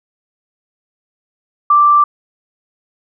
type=tone; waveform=sine; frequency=1174.7 Hz; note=D6; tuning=in tune; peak=-6 dBFS; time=1.7-2.04 s; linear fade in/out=5 ms; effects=none